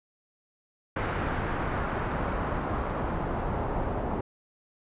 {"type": "noise with low-pass filter sweep", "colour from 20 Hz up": "pink", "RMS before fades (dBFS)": -30, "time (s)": [0.96, 4.21], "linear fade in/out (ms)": 5, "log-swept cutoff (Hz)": [1600, 860], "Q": 1.3, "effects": ["resampled to 8000 Hz"]}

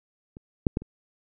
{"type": "clicks", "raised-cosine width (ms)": 3, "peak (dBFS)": [-29, -7, -12, -28], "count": 4, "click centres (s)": [0.369, 0.668, 0.771, 0.82], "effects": []}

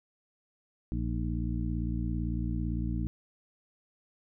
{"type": "harmonic tone with a mistuned harmonic", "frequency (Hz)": 57.8, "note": "A#1", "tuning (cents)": -14, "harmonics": [1, 2, 3, 4, 5], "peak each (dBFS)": [-32, -35, -37, -38, -39], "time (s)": [0.92, 3.07], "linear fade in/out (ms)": 0, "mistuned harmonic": 5, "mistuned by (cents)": 110, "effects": []}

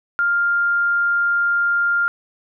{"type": "tone", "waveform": "sine", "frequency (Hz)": 1400, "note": "F6", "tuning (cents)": 4, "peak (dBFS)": -15, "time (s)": [0.19, 2.08], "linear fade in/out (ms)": 0, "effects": []}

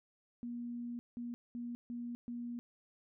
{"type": "tone bursts at uneven times", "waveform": "sine", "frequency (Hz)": 239.2, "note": "A#3", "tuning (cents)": 45, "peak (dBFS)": -39, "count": 5, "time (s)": [[0.43, 0.99], [1.17, 1.34], [1.55, 1.75], [1.9, 2.15], [2.28, 2.59]], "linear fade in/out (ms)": 0, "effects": []}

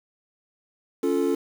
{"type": "chord", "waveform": "triangle", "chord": "Db augmented", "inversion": "none", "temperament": "equal with one note detuned", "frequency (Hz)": [278.8, 349.2, 440], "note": ["Db4", "F4", "A4"], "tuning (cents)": [10, 0, 0], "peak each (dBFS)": -23, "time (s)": [1.03, 1.35], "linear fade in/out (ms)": 5, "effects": ["7-bit"]}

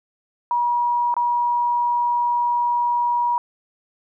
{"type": "tone with dropouts", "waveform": "sine", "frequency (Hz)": 960, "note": "B5", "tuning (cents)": -49, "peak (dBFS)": -17, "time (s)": [0.51, 3.38], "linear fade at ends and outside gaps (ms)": 1, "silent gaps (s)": [1.141, 1.166], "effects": []}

